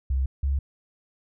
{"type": "tone pair in turn", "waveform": "sine", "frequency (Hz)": [66.1, 68.95], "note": ["C2", "C#2"], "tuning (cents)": [18, -9], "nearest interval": "minor second", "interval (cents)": 73, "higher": "second", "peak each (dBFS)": -21, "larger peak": "neither", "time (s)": [[0.1, 0.26], [0.43, 0.59]], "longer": "neither", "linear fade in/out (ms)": 5, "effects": []}